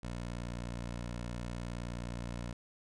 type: tone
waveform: 15% pulse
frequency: 59.3 Hz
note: A#1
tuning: 30 cents sharp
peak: -32 dBFS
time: 0.03-2.53 s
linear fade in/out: 5 ms
effects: resampled to 22050 Hz